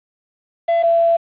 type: tone pair in turn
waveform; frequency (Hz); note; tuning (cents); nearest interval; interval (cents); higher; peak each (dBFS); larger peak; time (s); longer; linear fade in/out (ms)
triangle / sine; 675 / 672.5; E5 / E5; +41 / +34; unison; 7; first; -11; neither; 0.68-0.83 / 0.83-1.17; second; 10
effects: resampled to 8000 Hz + 7-bit